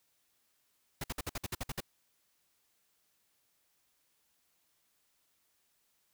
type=noise bursts; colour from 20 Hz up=pink; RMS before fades=-37 dBFS; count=10; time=1.01-1.805 s; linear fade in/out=5 ms; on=30 ms; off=55 ms; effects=white hiss -75 dBFS RMS until 6.13 s